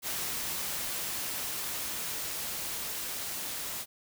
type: noise with level ramp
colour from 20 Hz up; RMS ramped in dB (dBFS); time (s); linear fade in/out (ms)
white; -34 to -37; 0.02-3.86; 50
effects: none